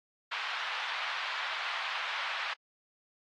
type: band-pass noise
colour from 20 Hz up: pink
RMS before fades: -36 dBFS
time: 0.31-2.54 s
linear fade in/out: 10 ms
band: 960 to 3600 Hz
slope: 24 dB/octave
effects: AAC 48 kbps